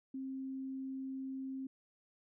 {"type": "tone", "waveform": "sine", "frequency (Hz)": 265.7, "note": "C4", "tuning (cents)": 27, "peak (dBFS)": -39, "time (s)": [0.14, 1.67], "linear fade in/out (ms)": 5, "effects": []}